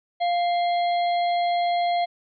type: harmonic tone with a mistuned harmonic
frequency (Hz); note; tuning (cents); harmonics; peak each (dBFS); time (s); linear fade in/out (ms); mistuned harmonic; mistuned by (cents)
698.5; F5; 0; 1 / 3 / 5 / 6; -20 / -34 / -37 / -38; 0.2-2.06; 20; 5; -100
effects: none